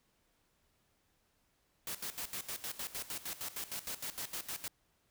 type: noise with tremolo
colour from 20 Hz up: white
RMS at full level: -40 dBFS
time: 1.87-4.68 s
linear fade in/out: 2 ms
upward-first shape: square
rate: 6.5 Hz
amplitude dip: 80%
effects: pink hiss -75 dBFS RMS until 5.1 s